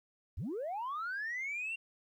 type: linear sweep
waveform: sine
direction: up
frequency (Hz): 54 to 2773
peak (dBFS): -34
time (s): 0.37-1.76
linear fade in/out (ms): 10
effects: tanh soft clip ceiling -33 dBFS + 12-bit